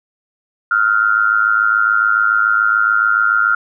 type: tone with amplitude modulation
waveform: sine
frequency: 1396.9 Hz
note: F6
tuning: in tune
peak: -7 dBFS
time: 0.71-3.55 s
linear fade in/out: 5 ms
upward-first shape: sine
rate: 107 Hz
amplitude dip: 85%
effects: none